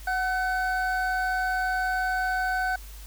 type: tone pair together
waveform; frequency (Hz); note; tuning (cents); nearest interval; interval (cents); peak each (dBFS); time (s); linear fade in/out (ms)
triangle; 740 / 1514.6; F#5 / F#6; 0 / +40; octave; 1240; -25; 0.07-2.76; 5
effects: added 50 Hz sine -40 dBFS peak until 3.06 s + white hiss -49 dBFS RMS until 3.06 s